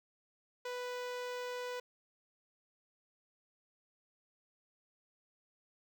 sawtooth tone with notch filter, 494.4 Hz, B4, 2 cents sharp, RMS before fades -41 dBFS, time 0.65-1.8 s, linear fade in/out 5 ms, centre 11000 Hz, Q 0.63, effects none

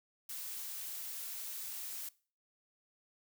blue noise, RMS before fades -43 dBFS, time 0.29-2.09 s, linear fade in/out 5 ms, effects noise-tail reverb RT60 0.4 s tail -21 dB re dry

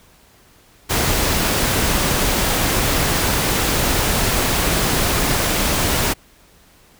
pink noise, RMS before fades -18 dBFS, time 0.89-6.14 s, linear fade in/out 20 ms, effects pink hiss -51 dBFS RMS until 6.99 s

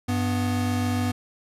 square tone pair together, 98 / 246.9 Hz, G2 / B3, 0 / 0 cents, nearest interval octave + major third, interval 1600 cents, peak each -26 dBFS, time 0.08-1.12 s, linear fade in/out 10 ms, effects resampled to 32000 Hz

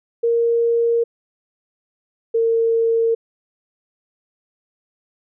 sine tone pair in turn, 466.2 / 456.9 Hz, A#4 / A#4, 0 / -35 cents, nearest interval unison, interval 35 cents, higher first, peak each -14 dBFS, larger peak neither, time 0.23-1.04 / 2.34-3.15 s, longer neither, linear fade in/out 10 ms, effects none

